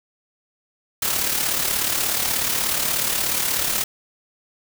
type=noise with amplitude modulation; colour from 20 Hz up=white; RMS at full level=-20 dBFS; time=1.02-3.84 s; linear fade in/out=5 ms; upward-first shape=sine; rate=36.6 Hz; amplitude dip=50%; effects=none